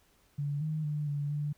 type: tone with pitch steps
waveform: sine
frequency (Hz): 144 / 155.3 / 149.1 / 144.4 / 147.3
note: D3 / D#3 / D3 / D3 / D3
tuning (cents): -34 / -3 / +27 / -29 / +6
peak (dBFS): -30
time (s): 0.38-1.53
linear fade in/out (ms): 10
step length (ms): 230
effects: pink hiss -67 dBFS RMS until 1.57 s